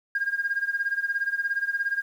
sine tone with tremolo, 1619 Hz, G#6, 45 cents flat, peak -20 dBFS, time 0.15-2.02 s, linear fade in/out 2 ms, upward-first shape sine, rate 17 Hz, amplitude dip 85%, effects tanh soft clip ceiling -17 dBFS + 9-bit

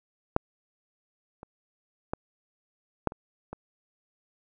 clicks, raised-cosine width 1 ms, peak -7 / -28 / -15 / -9 / -27 / -23 dBFS, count 6, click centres 0.364 / 1.431 / 2.135 / 3.073 / 3.121 / 3.53 s, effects none

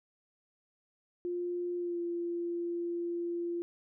sine tone with pitch glide, 352 to 344.2 Hz, F4 to F4, +14 to -25 cents, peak -32 dBFS, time 1.25-3.62 s, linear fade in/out 0 ms, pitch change -39 cents, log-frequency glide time 1.77-2 s, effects none

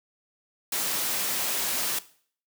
white noise, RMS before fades -28 dBFS, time 0.72-1.99 s, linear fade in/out 5 ms, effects noise-tail reverb RT60 0.5 s tail -17 dB re dry + high-pass 150 Hz 12 dB/octave

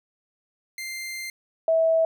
sawtooth / sine tone pair in turn, 2093 / 650.7 Hz, C7 / E5, 0 / -23 cents, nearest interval octave + minor sixth, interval 2023 cents, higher first, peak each -28 / -17 dBFS, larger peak second, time 0.78-1.3 / 1.68-2.05 s, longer first, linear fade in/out 2 ms, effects none

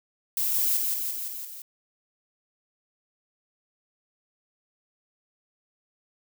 violet noise with echo, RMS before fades -26 dBFS, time 0.37-0.77 s, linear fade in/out 2 ms, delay 170 ms, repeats 5, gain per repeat -3 dB, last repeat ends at 1.62 s, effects none

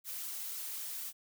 blue noise with flanger, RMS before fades -41 dBFS, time 0.04-1.13 s, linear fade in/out 50 ms, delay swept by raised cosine 1.1 to 3.7 ms, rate 4 Hz, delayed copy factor -0.55, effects none

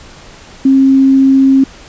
sine tone, 268.5 Hz, C4, 45 cents sharp, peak -4 dBFS, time 0.65-1.64 s, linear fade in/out 5 ms, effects pink hiss -36 dBFS RMS until 1.88 s + resampled to 16000 Hz

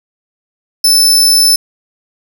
sawtooth tone, 5274 Hz, E8, in tune, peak -3 dBFS, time 0.84-1.56 s, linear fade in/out 5 ms, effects 7-bit

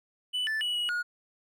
triangle tone with pitch steps, 2982 / 1756 / 2937 / 2911 / 1442 Hz, F#7 / A6 / F#7 / F#7 / F#6, +13 / -4 / -13 / -29 / -45 cents, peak -26 dBFS, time 0.33-1.03 s, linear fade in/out 20 ms, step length 140 ms, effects none

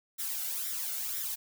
blue noise with flanger, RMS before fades -35 dBFS, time 0.18-1.36 s, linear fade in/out 20 ms, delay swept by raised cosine 0.54 to 1.42 ms, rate 2 Hz, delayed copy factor +0.65, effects none

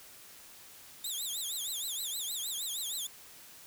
15% pulse tone with vibrato, 3608 Hz, A7, 43 cents sharp, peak -28 dBFS, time 1.04-3.07 s, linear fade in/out 5 ms, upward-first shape triangle, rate 6.4 Hz, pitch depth 230 cents each way, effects white hiss -53 dBFS RMS until 3.66 s

